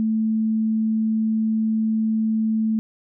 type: tone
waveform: sine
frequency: 220.1 Hz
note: A3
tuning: 1 cent sharp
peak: -18 dBFS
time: 0-2.79 s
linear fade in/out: 0 ms
effects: none